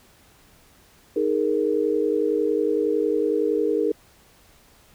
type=chord; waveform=sine; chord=D# suspended fourth; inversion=none; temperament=equal; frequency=311.1 / 415.3 / 466.2 Hz; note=D#4 / G#4 / A#4; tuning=0 / 0 / 0 cents; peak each=-25 / -23 / -23 dBFS; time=1.16-3.92 s; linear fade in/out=5 ms; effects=pink hiss -55 dBFS RMS until 4.94 s